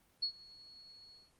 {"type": "tone with ADSR envelope", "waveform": "sine", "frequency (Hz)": 4354, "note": "C#8", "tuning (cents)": -32, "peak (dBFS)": -30, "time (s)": [0.22, 1.32], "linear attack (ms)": 11, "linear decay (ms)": 82, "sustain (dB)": -23, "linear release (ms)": 220, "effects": ["pink hiss -70 dBFS RMS until 1.39 s", "Opus 24 kbps"]}